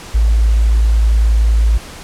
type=tone; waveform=sine; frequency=55.2 Hz; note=A1; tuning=6 cents sharp; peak=-8 dBFS; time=0.14-1.78 s; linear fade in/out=10 ms; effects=pink hiss -33 dBFS RMS until 2.03 s + low-pass 10000 Hz 12 dB/octave